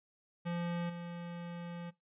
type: tone with level steps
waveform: square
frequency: 172.5 Hz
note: F3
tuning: 21 cents flat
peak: -35 / -42 dBFS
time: 0.45-1.91 s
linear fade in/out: 20 ms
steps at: 0.89 s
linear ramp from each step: 10 ms
effects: noise-tail reverb RT60 0.2 s tail -20 dB re dry + resampled to 8000 Hz